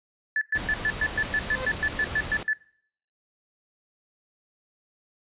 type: tone bursts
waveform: sine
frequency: 1736 Hz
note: A6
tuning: 24 cents flat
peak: -21 dBFS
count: 14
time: 0.36-2.532 s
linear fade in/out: 2 ms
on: 53 ms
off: 110 ms
type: noise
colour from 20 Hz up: pink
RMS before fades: -34 dBFS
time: 0.55-2.43 s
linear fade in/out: 2 ms
type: tone with exponential growth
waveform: sawtooth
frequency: 517 Hz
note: C5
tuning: 21 cents flat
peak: -24 dBFS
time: 1.26-1.65 s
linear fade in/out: 0 ms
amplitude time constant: 83 ms
effects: noise-tail reverb RT60 0.6 s tail -20 dB re dry + resampled to 8000 Hz